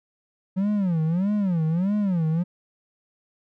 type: tone with vibrato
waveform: triangle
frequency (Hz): 181.9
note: F#3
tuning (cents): -29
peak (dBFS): -18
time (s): 0.56-2.44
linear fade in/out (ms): 20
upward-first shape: sine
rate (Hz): 1.6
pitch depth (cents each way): 250
effects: none